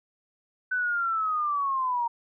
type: linear sweep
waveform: sine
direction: down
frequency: 1515 to 928 Hz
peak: -24 dBFS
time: 0.71-2.08 s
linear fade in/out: 10 ms
effects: none